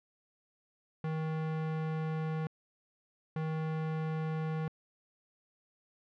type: tone bursts at uneven times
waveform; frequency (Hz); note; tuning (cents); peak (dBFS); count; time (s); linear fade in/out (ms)
square; 158; D#3; +27; -33; 2; 1.04-2.47 / 3.36-4.68; 2
effects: low-pass 2000 Hz 12 dB/octave